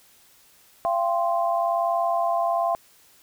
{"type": "chord", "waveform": "sine", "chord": "F suspended second", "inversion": "none", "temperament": "equal with one note detuned", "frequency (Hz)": [682.9, 784, 1046.5], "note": ["F5", "G5", "C6"], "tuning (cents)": [-39, 0, 0], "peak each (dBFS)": [-22, -28, -27], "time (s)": [0.85, 2.75], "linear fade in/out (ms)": 0, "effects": ["white hiss -56 dBFS RMS until 3.22 s"]}